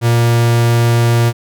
45% pulse tone, 117.7 Hz, A#2, 17 cents sharp, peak -9 dBFS, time 0.01-1.33 s, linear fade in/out 50 ms, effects none

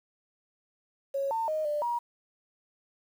sine tone with pitch steps, 551 / 901 / 622 / 593 / 952 Hz, C#5 / A5 / D#5 / D5 / A#5, -11 / +41 / -1 / +17 / +36 cents, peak -27 dBFS, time 1.14-1.99 s, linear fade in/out 10 ms, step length 170 ms, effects 9-bit

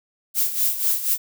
violet noise with tremolo, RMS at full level -19 dBFS, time 0.34-1.18 s, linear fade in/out 50 ms, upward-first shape sine, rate 4.1 Hz, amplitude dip 70%, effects none

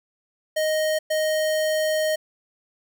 square tone bursts at uneven times, 622.3 Hz, D#5, in tune, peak -21 dBFS, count 2, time 0.56-0.99 / 1.1-2.16 s, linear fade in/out 10 ms, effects none

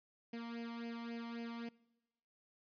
sawtooth tone with flanger, 233.1 Hz, A#3, in tune, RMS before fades -45 dBFS, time 0.33-1.69 s, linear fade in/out 5 ms, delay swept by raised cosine 0.39 to 0.97 ms, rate 3.7 Hz, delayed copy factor +0.8, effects noise-tail reverb RT60 1.0 s tail -23 dB re dry + resampled to 11025 Hz

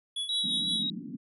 square tone with tremolo, 3388 Hz, G#7, 34 cents sharp, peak -30 dBFS, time 0.16-0.83 s, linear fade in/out 5 ms, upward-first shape sine, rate 5.7 Hz, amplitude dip 70%
sine tone with vibrato, 3850 Hz, B7, 45 cents flat, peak -28 dBFS, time 0.29-0.9 s, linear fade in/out 2 ms, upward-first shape sine, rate 3.1 Hz, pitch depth 19 cents each way
pink band-pass noise, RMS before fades -39 dBFS, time 0.43-1.17 s, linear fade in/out 20 ms, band 170 to 280 Hz, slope 48 dB/octave
effects resampled to 32000 Hz

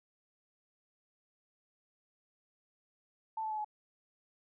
sine tone with pitch steps, 884 / 871.8 / 859.8 / 848 Hz, A5 / A5 / A5 / G#5, +8 / -16 / -40 / +36 cents, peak -34 dBFS, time 3.37-3.646 s, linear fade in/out 5 ms, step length 69 ms, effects none

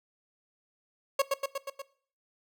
30% pulse tone with echo, 550 Hz, C#5, 14 cents flat, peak -19 dBFS, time 1.19-1.22 s, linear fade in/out 5 ms, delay 120 ms, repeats 5, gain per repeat -3 dB, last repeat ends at 1.82 s, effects noise-tail reverb RT60 0.5 s tail -19 dB re dry

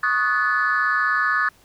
sine chord, D# half-diminished seventh, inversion third, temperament equal with one note detuned, 1108.7 / 1244.5 / 1480 / 1727.8 Hz, C#6 / D#6 / F#6 / A6, 0 / 0 / 0 / -32 cents, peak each -26 / -22 / -23 / -20 dBFS, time 0.03-1.49 s, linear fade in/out 5 ms, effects tanh soft clip ceiling -11 dBFS + pink hiss -55 dBFS RMS until 1.64 s

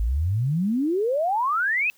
sine exponential sweep, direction up, 51 to 2637 Hz, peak -20 dBFS, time 0-1.9 s, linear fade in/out 0 ms, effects white hiss -59 dBFS RMS until 1.97 s

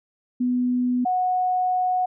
sine tone pair in turn, 248.2 / 733.9 Hz, B3 / F#5, +9 / -14 cents, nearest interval octave + perfect fifth, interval 1877 cents, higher second, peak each -19 dBFS, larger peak neither, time 0.4-1.05 / 1.05-2.06 s, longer second, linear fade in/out 10 ms, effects none

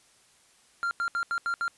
triangle tone bursts at uneven times, 1387 Hz, F6, 12 cents flat, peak -24 dBFS, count 6, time 0.83-0.91 / 1-1.08 / 1.15-1.23 / 1.31-1.38 / 1.46-1.54 / 1.61-1.68 s, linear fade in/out 0 ms, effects white hiss -61 dBFS RMS until 1.77 s + resampled to 24000 Hz

